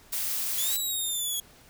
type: noise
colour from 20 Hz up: blue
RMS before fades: -30 dBFS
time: 0.12-0.77 s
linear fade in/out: 10 ms
type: linear two-way sweep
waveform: 10% pulse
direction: up then down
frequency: 3322 to 3951 to 3322 Hz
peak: -21 dBFS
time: 0.58-1.4 s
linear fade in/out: 2 ms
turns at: 0.75 s
effects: pink hiss -55 dBFS RMS until 1.69 s